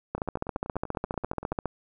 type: two click trains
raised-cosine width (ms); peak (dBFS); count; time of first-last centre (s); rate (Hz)
1; -14 / -24; 23 / 15; 0.15-1.657 / 0.18-1.526; 14.6 / 10.4
effects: none